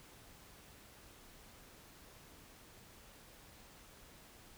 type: silence
effects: pink hiss -59 dBFS RMS until 4.57 s

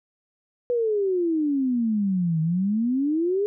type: exponential two-way sweep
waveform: sine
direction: down then up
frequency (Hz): 493.9 to 156.3 to 419.8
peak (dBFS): -20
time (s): 0.7-3.46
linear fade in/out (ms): 0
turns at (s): 2.41
effects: none

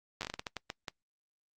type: slowing click train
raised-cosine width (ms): 0.2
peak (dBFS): -19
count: 12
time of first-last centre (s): 0.21-0.882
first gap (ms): 9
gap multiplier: 1.35
effects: noise-tail reverb RT60 0.1 s tail -22 dB re dry + Opus 48 kbps

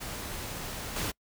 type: noise with level steps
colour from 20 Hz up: pink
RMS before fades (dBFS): -38 / -32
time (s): 0-1.12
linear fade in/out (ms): 20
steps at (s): 0.96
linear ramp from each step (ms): 5
effects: noise-tail reverb RT60 0.1 s tail -26 dB re dry

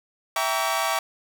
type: chord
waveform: sawtooth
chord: E diminished seventh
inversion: none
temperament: equal with one note detuned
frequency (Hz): 659.3 / 784 / 932.3 / 1137.3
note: E5 / G5 / Bb5 / Db6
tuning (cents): 0 / 0 / 0 / +44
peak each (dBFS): -24 / -25 / -26 / -23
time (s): 0.36-0.99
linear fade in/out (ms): 2
effects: 8-bit

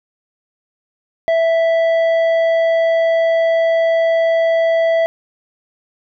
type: tone with tanh clipping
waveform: triangle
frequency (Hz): 659.3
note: E5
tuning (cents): 0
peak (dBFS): -13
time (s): 1.28-5.06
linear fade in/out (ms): 0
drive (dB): 12
effects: none

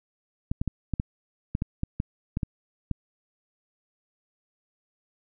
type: clicks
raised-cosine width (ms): 5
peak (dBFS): -14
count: 12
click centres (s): 0.515 / 0.615 / 0.677 / 0.937 / 0.999 / 1.551 / 1.621 / 1.834 / 2.001 / 2.371 / 2.432 / 2.913
effects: none

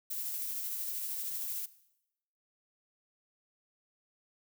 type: noise with tremolo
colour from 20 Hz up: violet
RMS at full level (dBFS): -36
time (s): 0.1-1.66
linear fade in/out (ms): 10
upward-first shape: triangle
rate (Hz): 13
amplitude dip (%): 30
effects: noise-tail reverb RT60 0.8 s tail -17 dB re dry

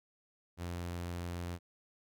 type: tone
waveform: sawtooth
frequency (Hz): 87.1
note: F2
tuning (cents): -4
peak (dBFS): -34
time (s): 0.57-1.59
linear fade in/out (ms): 50
effects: none

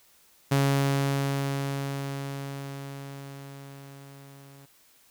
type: tone with level ramp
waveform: sawtooth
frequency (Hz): 138.59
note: C#3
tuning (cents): 0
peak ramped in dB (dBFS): -16 to -45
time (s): 0.51-4.66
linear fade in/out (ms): 10
effects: white hiss -60 dBFS RMS until 5.1 s

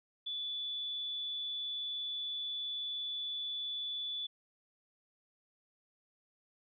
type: tone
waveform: sine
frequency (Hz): 3461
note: A7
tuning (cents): -29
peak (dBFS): -36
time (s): 0.26-4.27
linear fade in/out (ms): 10
effects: none

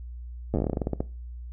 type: slowing click train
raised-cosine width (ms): 2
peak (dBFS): -13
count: 16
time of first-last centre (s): 0.54-1.005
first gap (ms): 9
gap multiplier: 1.16
effects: noise-tail reverb RT60 0.3 s tail -19 dB re dry + added 60 Hz sine -36 dBFS peak until 1.52 s

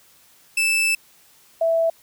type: tone pair in turn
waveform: 40% pulse / sine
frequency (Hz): 2637 / 659.2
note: E7 / E5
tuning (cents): 0 / 0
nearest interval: 2 octaves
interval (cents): 2400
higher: first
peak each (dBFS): -16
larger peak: neither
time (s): 0.57-0.95 / 1.61-1.9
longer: first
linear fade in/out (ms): 5
effects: white hiss -54 dBFS RMS until 2.02 s

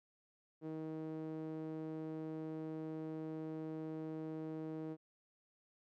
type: tone with band-pass filter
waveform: sawtooth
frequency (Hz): 157.9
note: D#3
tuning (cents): +26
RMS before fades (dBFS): -44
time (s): 0.61-4.97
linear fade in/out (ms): 50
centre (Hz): 370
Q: 2.2
effects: none

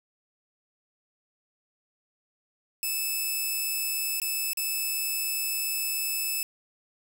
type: tone with dropouts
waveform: 5% pulse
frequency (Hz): 2613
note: E7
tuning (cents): -16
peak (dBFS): -18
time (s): 2.83-6.43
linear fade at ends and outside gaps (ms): 1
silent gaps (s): 4.2-4.217 / 4.533-4.572
effects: 8-bit

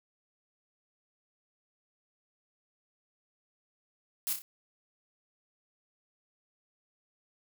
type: noise with echo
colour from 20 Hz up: blue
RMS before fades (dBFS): -32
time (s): 4.27-4.33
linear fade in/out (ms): 0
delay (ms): 30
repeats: 3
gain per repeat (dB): -6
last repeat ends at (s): 4.42
effects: none

